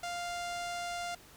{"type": "tone with low-pass filter", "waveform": "sawtooth", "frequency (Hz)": 698.5, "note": "F5", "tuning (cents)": 0, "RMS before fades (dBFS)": -38, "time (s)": [0.03, 1.15], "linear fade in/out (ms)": 5, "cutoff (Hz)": 7700, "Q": 1.2, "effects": ["pink hiss -56 dBFS RMS until 1.36 s"]}